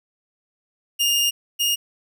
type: tone pair in turn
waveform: sawtooth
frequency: 2827 / 2842 Hz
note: F7 / F7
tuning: +20 / +30 cents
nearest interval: unison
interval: 10 cents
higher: second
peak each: -14 / -15 dBFS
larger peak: first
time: 0.99-1.31 / 1.59-1.76 s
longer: first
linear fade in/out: 20 ms
effects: none